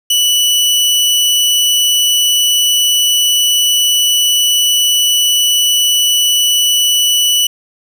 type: tone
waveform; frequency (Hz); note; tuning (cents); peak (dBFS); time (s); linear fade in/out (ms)
sawtooth; 2961; F#7; +1; -6; 0.1-7.47; 5
effects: none